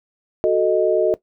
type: chord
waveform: sine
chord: D# diminished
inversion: first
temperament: equal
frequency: 370 / 440 / 622.3 Hz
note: F#4 / A4 / D#5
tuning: 0 / 0 / 0 cents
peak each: -18 dBFS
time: 0.44-1.14 s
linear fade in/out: 0 ms
effects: noise-tail reverb RT60 0.1 s tail -17 dB re dry